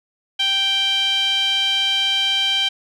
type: tone with band-pass filter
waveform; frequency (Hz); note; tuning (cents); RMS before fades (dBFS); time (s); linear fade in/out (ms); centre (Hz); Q
sawtooth; 784; G5; 0; -19; 0.39-2.69; 10; 3200; 6.1
effects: none